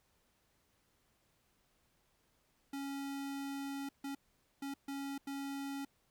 square tone bursts at uneven times, 277.2 Hz, C#4, in tune, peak -40 dBFS, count 5, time 2.73-3.89 / 4.04-4.15 / 4.62-4.74 / 4.88-5.18 / 5.27-5.85 s, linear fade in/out 5 ms, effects pink hiss -75 dBFS RMS until 6.1 s

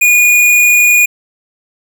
square tone, 2447 Hz, D#7, 29 cents flat, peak -6 dBFS, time 0.01-1.06 s, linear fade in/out 10 ms, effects none

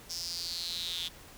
square tone with high-pass filter sweep, 85.7 Hz, F2, 32 cents flat, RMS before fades -37 dBFS, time 0.09-1.09 s, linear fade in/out 20 ms, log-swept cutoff 5400 to 3400 Hz, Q 7.5, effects pink hiss -52 dBFS RMS until 1.37 s

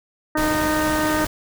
harmonic tone, 307.9 Hz, D#4, 18 cents flat, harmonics 1 / 2 / 3 / 4 / 5 / 6, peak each -22 / -25 / -27 / -28 / -29 / -30 dBFS, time 0.35-1.25 s, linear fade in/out 5 ms
pink noise, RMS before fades -27 dBFS, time 0.37-1.27 s, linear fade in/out 5 ms
effects none

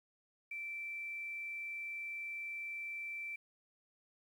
sine tone with quantisation, 2336 Hz, D7, 10 cents flat, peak -40 dBFS, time 0.51-3.36 s, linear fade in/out 5 ms, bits 11, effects none

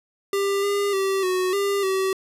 square tone with pitch steps, 397.1 / 403.9 / 387.6 / 369 / 399.7 / 382.1 Hz, G4 / G#4 / G4 / F#4 / G4 / G4, +22 / -48 / -20 / -5 / +34 / -44 cents, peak -21 dBFS, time 0.33-2.13 s, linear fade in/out 2 ms, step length 300 ms, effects resampled to 32000 Hz

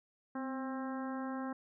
harmonic tone with a mistuned harmonic, 265.6 Hz, C4, 26 cents sharp, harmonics 1 / 2 / 3 / 4 / 5 / 6 / 7, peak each -38 / -46 / -46 / -47 / -50 / -51 / -58 dBFS, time 0.35-1.53 s, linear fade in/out 5 ms, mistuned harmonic 1, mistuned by -37 cents, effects none

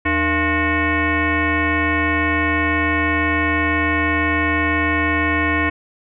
sine tone with frequency modulation, 1069 Hz, C6, 37 cents sharp, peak -15 dBFS, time 0.05-5.7 s, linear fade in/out 10 ms, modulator 384 Hz, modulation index 3.3, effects none

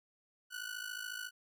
sawtooth ring-modulated tone, 1480 Hz, F#6, in tune, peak -34 dBFS, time 0.5-1.31 s, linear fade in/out 50 ms, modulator 27 Hz, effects none

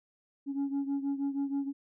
sine beating tone pair, 277.2 / 283.5 Hz, C#4 / C#4, 0 / +39 cents, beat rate 6.3 Hz, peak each -29 / -33 dBFS, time 0.46-1.73 s, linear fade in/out 50 ms, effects tanh soft clip ceiling -27 dBFS

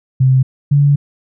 sine tone pair in turn, 130.81 / 143.08 Hz, C3 / D3, 0 / -45 cents, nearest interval major second, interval 155 cents, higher second, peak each -7 dBFS, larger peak neither, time 0.2-0.43 / 0.71-0.96 s, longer second, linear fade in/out 10 ms, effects none

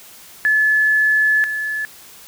sine tone pair in turn, 1723 / 1723 Hz, A6 / A6, -37 / -37 cents, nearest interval unison, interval 0 cents, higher neither, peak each -12 / -20 dBFS, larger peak first, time 0.45-1.44 / 1.44-1.85 s, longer first, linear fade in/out 0 ms, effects white hiss -42 dBFS RMS until 2.27 s

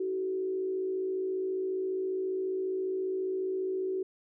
sine tone with frequency modulation, 376.2 Hz, F#4, 29 cents sharp, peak -29 dBFS, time 0-4.03 s, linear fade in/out 5 ms, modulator 54.7 Hz, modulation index 0.44, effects none

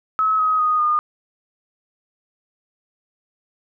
sine tone with pitch steps, 1287 / 1264.2 / 1241.7 / 1219.7 Hz, E6 / D#6 / D#6 / D#6, -42 / +27 / -4 / -35 cents, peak -15 dBFS, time 0.19-0.99 s, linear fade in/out 0 ms, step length 200 ms, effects none

